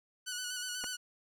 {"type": "tone with vibrato", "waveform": "10% pulse", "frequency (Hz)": 1480, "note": "F#6", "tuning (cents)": 0, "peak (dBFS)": -28, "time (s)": [0.26, 0.97], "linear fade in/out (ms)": 20, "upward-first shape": "square", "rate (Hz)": 8.2, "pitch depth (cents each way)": 26}
{"type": "clicks", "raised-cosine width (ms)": 0.5, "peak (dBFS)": -27, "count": 2, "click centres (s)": [0.839, 0.843]}
{"effects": []}